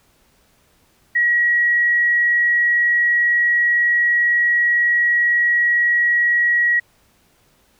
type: tone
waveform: sine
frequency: 1911 Hz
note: A#6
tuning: 43 cents sharp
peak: -13 dBFS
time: 1.15-6.8 s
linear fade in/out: 10 ms
effects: pink hiss -58 dBFS RMS until 7.79 s